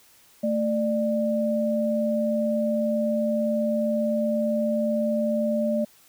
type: tone pair together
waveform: sine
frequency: 222.9 / 595.1 Hz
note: A3 / D5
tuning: +23 / +23 cents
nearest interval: octave + perfect fourth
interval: 1700 cents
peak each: -24 dBFS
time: 0.43-5.85 s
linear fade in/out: 10 ms
effects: white hiss -56 dBFS RMS until 6.08 s